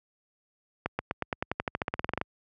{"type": "accelerating click train", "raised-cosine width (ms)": 0.5, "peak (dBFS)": -13, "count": 19, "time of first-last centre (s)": [0.86, 2.214], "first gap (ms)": 130, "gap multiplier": 0.93, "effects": ["high-pass 60 Hz 12 dB/octave"]}